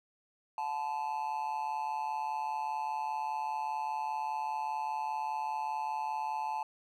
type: tone with amplitude modulation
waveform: triangle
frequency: 871 Hz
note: A5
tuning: 18 cents flat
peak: -27 dBFS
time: 0.58-6.63 s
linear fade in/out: 2 ms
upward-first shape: sine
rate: 145 Hz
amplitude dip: 80%
effects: none